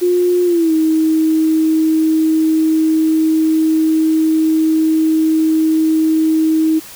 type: tone with pitch glide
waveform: sine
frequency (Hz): 355.9 to 317.1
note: F4 to D#4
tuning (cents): +33 to +33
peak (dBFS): -10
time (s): 0.01-6.8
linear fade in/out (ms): 20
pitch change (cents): -200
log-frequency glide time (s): 0.45-0.73
effects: white hiss -35 dBFS RMS until 6.95 s